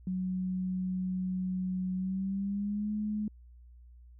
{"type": "tone with pitch glide", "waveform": "sine", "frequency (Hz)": [184.9, 211.2], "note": ["F#3", "G#3"], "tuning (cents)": [-1, 29], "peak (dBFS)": -30, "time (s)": [0.07, 3.28], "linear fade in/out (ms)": 2, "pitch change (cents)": 230, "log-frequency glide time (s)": [1.95, 2.92], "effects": ["added 60 Hz sine -51 dBFS peak until 4.19 s"]}